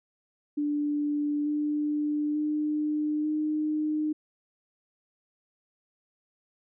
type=tone with pitch steps; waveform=sine; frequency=293.7 / 297.6 / 301.6 / 305.6 Hz; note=D4 / D4 / D4 / D#4; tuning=0 / +23 / +46 / -31 cents; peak=-25 dBFS; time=0.57-4.13 s; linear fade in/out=10 ms; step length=890 ms; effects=none